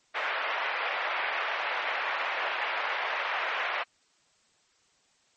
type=band-pass noise; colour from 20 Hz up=white; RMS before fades=-31 dBFS; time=0.14-3.84 s; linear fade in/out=20 ms; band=560 to 2400 Hz; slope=24 dB/octave; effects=white hiss -67 dBFS RMS until 5.36 s + MP3 32 kbps